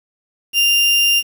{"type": "tone", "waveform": "35% pulse", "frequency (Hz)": 2794, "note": "F7", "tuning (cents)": 0, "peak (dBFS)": -10, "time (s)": [0.53, 1.23], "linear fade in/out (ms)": 50, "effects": ["7-bit"]}